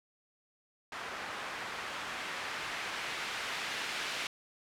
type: noise with low-pass filter sweep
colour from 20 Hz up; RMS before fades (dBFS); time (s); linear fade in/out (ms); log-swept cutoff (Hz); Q
blue; -39; 0.92-4.27; 2; 1400 to 2500; 0.88
effects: none